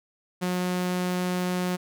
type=tone; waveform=sawtooth; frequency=180.7 Hz; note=F#3; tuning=41 cents flat; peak=-21 dBFS; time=0.41-1.77 s; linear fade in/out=20 ms; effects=none